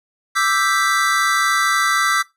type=chord; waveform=square; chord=E minor seventh; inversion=third; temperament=equal; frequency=1174.7 / 1318.5 / 1568 / 1975.5 Hz; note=D6 / E6 / G6 / B6; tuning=0 / 0 / 0 / 0 cents; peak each=-22 / -20 / -22 / -22 dBFS; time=0.35-2.23 s; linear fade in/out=20 ms; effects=noise-tail reverb RT60 0.2 s tail -20 dB re dry + low-pass 12000 Hz 12 dB/octave